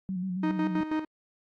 sine tone with vibrato, 185 Hz, F#3, in tune, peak -29 dBFS, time 0.09-0.81 s, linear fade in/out 0 ms, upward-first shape square, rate 7.3 Hz, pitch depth 46 cents each way
45% pulse tone with tremolo, 311.1 Hz, D#4, in tune, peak -25 dBFS, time 0.43-1.05 s, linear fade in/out 5 ms, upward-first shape square, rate 6.2 Hz, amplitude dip 65%
effects low-pass 2000 Hz 12 dB/octave + AAC 64 kbps

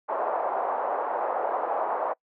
pink band-pass noise, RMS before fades -28 dBFS, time 0.08-2.14 s, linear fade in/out 20 ms, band 570 to 1000 Hz, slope 24 dB/octave, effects noise-tail reverb RT60 0.1 s tail -25 dB re dry

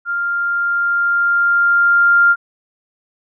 sine tone with level ramp, 1396.9 Hz, F6, in tune, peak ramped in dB -17 to -7 dBFS, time 0.05-2.36 s, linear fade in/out 50 ms, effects none

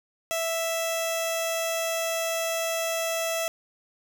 15% pulse tone with notch filter, 659.3 Hz, E5, in tune, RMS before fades -28 dBFS, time 0.31-3.48 s, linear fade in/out 0 ms, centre 1600 Hz, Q 0.94, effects none

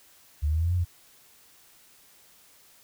sine exponential two-way sweep, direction up then down, 72 to 90.7 to 84 Hz, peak -22 dBFS, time 0.42-0.85 s, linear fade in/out 20 ms, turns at 0.76 s, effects white hiss -57 dBFS RMS until 2.83 s

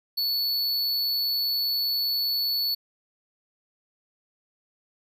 square tone, 4435 Hz, C#8, in tune, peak -24 dBFS, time 0.17-2.75 s, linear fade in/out 10 ms, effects none

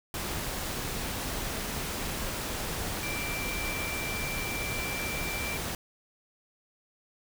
sine tone in noise, 2349 Hz, D7, in tune, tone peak -35 dBFS, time 3.03-5.57 s, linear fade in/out 2 ms, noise pink, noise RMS -34 dBFS, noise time 0.14-5.75 s, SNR -4 dB, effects none

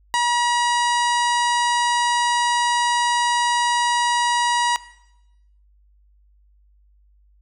harmonic tone, 960 Hz, B5, 49 cents flat, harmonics 1 / 2 / 3 / 4 / 5 / 6 / 7 / 8 / 9 / 10, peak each -18 / -24 / -28 / -30 / -32 / -34 / -35 / -36 / -37 / -38 dBFS, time 0.14-4.76 s, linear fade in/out 0 ms, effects noise-tail reverb RT60 0.9 s tail -18 dB re dry + added 50 Hz sine -53 dBFS peak until 7.41 s

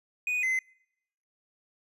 triangle tone pair in turn, 2479 / 2051 Hz, D#7 / C7, -7 / -35 cents, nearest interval minor third, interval 328 cents, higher first, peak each -25 / -23 dBFS, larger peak second, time 0.27-0.43 / 0.43-0.59 s, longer neither, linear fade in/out 2 ms, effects noise-tail reverb RT60 0.8 s tail -26 dB re dry + resampled to 32000 Hz

